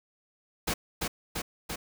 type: noise with echo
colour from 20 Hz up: pink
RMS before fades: -29 dBFS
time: 0.67-0.74 s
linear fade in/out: 10 ms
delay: 340 ms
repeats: 3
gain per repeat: -2 dB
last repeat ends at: 1.76 s
effects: none